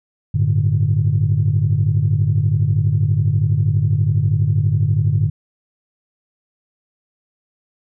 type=chord; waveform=sine; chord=G suspended second; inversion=none; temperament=just; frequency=98 / 110.25 / 147 Hz; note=G2 / A2 / D3; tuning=0 / +4 / +2 cents; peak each=-17 dBFS; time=0.34-5.3 s; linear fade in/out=10 ms; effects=tanh soft clip ceiling -6 dBFS